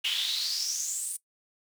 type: noise with high-pass filter sweep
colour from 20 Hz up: brown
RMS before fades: -31 dBFS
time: 0.04-1.17 s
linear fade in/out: 10 ms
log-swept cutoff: 2900 to 9300 Hz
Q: 7.4
effects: noise-tail reverb RT60 0.1 s tail -19 dB re dry